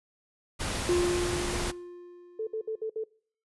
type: noise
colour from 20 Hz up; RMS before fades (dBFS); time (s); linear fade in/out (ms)
pink; -32; 0.59-1.72; 20
type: tone with exponential decay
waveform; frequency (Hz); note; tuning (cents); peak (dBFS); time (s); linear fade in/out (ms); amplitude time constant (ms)
triangle; 352.5; F4; +16; -19; 0.89-2.87; 1; 430
type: tone bursts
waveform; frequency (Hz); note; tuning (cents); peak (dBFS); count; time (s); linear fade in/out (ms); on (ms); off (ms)
sine; 440; A4; 0; -29; 5; 2.39-3.039; 5; 81; 61
effects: noise-tail reverb RT60 0.5 s tail -23 dB re dry + resampled to 24000 Hz